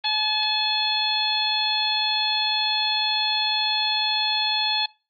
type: harmonic tone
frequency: 858 Hz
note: A5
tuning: 44 cents flat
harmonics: 1 / 2 / 3 / 4 / 5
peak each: -28 / -33 / -30 / -25 / -25 dBFS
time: 0.04-4.86 s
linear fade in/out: 5 ms
effects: noise-tail reverb RT60 0.3 s tail -21 dB re dry + Opus 24 kbps